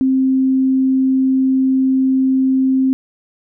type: tone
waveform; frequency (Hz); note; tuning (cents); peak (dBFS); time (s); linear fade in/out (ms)
sine; 263.3; C4; +11; -11; 0.01-2.93; 0
effects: none